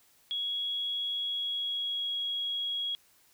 sine tone with pitch glide, 3333 to 3312 Hz, G#7 to G#7, +5 to -5 cents, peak -30 dBFS, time 0.31-2.95 s, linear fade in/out 0 ms, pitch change -10 cents, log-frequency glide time 1.17-2.15 s, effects white hiss -64 dBFS RMS until 3.33 s

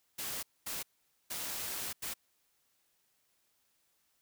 white noise bursts at uneven times, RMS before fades -39 dBFS, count 4, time 0.18-0.43 / 0.66-0.83 / 1.3-1.93 / 2.02-2.14 s, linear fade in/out 10 ms, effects white hiss -75 dBFS RMS until 4.21 s

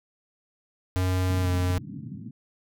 square tone with pitch glide, 92.2 to 90.3 Hz, F#2 to F#2, -6 to -42 cents, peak -23 dBFS, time 0.96-1.78 s, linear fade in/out 0 ms, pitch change -36 cents, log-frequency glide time 1.42-1.47 s
pink band-pass noise, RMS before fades -38 dBFS, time 1.29-2.31 s, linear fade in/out 10 ms, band 110 to 270 Hz, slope 48 dB/octave
effects none

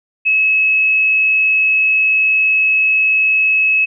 sine tone, 2579 Hz, E7, 39 cents flat, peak -10 dBFS, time 0.25-3.86 s, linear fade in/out 20 ms, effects none

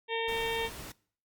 harmonic tone, 455.7 Hz, A#4, 39 cents flat, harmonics 1 / 2 / 4 / 5 / 6 / 7 / 8, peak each -32 / -35 / -38 / -39 / -40 / -40 / -41 dBFS, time 0.08-0.7 s, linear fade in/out 50 ms
pink noise, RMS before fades -43 dBFS, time 0.28-0.92 s, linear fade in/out 5 ms
effects noise-tail reverb RT60 0.5 s tail -22 dB re dry + MP3 96 kbps

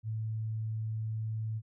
sine tone, 110.1 Hz, A2, 2 cents sharp, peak -32 dBFS, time 0.03-1.62 s, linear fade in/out 50 ms, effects none

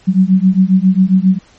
sine beating tone pair, 184.2 / 191.6 Hz, F#3 / G3, -7 / -39 cents, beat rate 7.4 Hz, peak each -10 dBFS, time 0.07-1.39 s, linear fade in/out 20 ms, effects pink hiss -47 dBFS RMS until 1.58 s + MP3 32 kbps

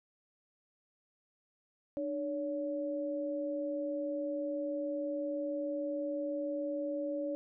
sine tone pair together, 300 / 566.3 Hz, D4 / C#5, +37 / +37 cents, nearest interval major seventh, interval 1100 cents, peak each -37 / -35 dBFS, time 1.97-7.35 s, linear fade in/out 0 ms, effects none

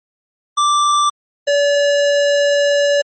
square tone pair in turn, 1174.7 / 573.3 Hz, D6 / D5, 0 / -42 cents, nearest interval octave, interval 1242 cents, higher first, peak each -12 dBFS, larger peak neither, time 0.57-1.1 / 1.47-3.02 s, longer second, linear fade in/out 10 ms, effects MP3 32 kbps

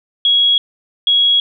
sine tone pair in turn, 3322 / 3322 Hz, G#7 / G#7, 0 / 0 cents, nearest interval unison, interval 0 cents, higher neither, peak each -9 dBFS, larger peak neither, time 0.25-0.58 / 1.07-1.4 s, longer neither, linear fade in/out 2 ms, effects none

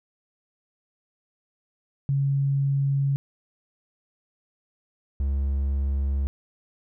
sine / triangle tone pair in turn, 138.59 / 68.94 Hz, C#3 / C#2, 0 / -9 cents, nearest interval octave, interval 1209 cents, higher first, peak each -20 dBFS, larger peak neither, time 2.09-3.16 / 5.2-6.27 s, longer neither, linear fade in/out 0 ms, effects none

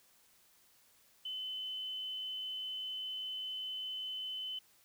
sine tone, 3035 Hz, F#7, 43 cents sharp, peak -38 dBFS, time 1.25-4.59 s, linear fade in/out 5 ms, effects white hiss -67 dBFS RMS until 4.84 s

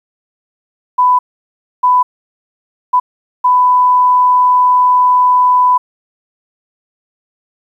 sine tone bursts at uneven times, 997 Hz, B5, 16 cents sharp, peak -6 dBFS, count 4, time 0.98-1.19 / 1.83-2.03 / 2.93-3 / 3.44-5.78 s, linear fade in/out 10 ms, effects 8-bit

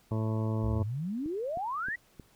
harmonic tone, 110 Hz, A2, in tune, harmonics 1 / 2 / 3 / 4 / 5 / 6 / 8 / 9 / 10, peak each -29 / -35 / -39 / -41 / -43 / -45 / -47 / -48 / -49 dBFS, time 0.11-0.83 s, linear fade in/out 5 ms
sine exponential sweep, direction up, 56.6 to 1988 Hz, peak -31 dBFS, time 0.63-1.96 s, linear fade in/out 10 ms
click train, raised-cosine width 3 ms, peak -31 dBFS, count 4, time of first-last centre 1.26-2.197 s, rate 3.2 Hz
effects pink hiss -64 dBFS RMS until 2.35 s

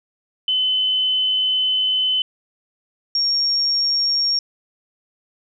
sine tone pair in turn, 3034 / 5548 Hz, F#7 / F8, +43 / -12 cents, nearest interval minor seventh, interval 1045 cents, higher second, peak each -16 dBFS, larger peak neither, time 0.48-2.22 / 3.15-4.39 s, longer first, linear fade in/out 2 ms, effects none

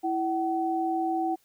sine tone pair together, 330 / 756.8 Hz, E4 / F#5, +2 / +39 cents, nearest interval octave + major second, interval 1437 cents, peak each -28 / -27 dBFS, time 0.03-1.36 s, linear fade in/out 20 ms, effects white hiss -66 dBFS RMS until 1.44 s

